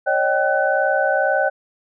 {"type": "tone cluster", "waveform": "sine", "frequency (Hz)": [550, 612, 776, 1502], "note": ["C#5", "D#5", "G5", "F#6"], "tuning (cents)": [-14, -29, -18, 26], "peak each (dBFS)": -21, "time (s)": [0.06, 1.5], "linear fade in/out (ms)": 20, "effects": []}